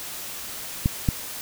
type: clicks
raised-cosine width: 5 ms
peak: -7 dBFS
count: 2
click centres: 0.859 / 1.088 s
effects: white hiss -35 dBFS RMS until 1.41 s